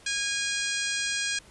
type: harmonic tone with a mistuned harmonic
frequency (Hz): 819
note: G#5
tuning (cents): -24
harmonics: 2 / 3 / 4 / 5 / 6 / 7 / 8 / 9 / 10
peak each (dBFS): -32 / -34 / -35 / -36 / -37 / -37 / -38 / -39 / -39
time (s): 0.06-1.39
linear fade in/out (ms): 5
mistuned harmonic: 5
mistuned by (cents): +21
effects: pink hiss -54 dBFS RMS until 1.5 s + resampled to 24000 Hz